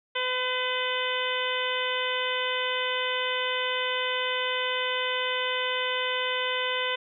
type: harmonic tone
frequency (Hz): 506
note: B4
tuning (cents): +42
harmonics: 1 / 2 / 3 / 4 / 5 / 6 / 7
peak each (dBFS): -32 / -33 / -34 / -33 / -36 / -32 / -35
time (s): 0.15-6.96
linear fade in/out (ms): 10
effects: none